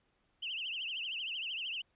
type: tone with vibrato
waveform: sine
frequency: 2874 Hz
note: F7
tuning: 49 cents sharp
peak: -36 dBFS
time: 0.42-1.82 s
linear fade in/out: 10 ms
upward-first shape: triangle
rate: 13 Hz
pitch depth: 200 cents each way
effects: pink hiss -75 dBFS RMS until 1.95 s + resampled to 8000 Hz